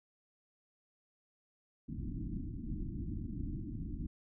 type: low-pass noise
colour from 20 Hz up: pink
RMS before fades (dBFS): -40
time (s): 1.88-4.07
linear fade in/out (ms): 10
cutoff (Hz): 330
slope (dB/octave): 96
effects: none